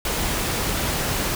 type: noise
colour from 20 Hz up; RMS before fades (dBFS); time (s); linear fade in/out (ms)
pink; -24; 0.05-1.35; 2
effects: none